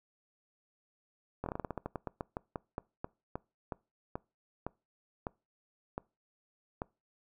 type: slowing click train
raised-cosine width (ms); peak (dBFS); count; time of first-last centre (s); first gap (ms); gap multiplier
1; -22; 24; 1.44-6.819; 22; 1.18
effects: noise-tail reverb RT60 0.3 s tail -24 dB re dry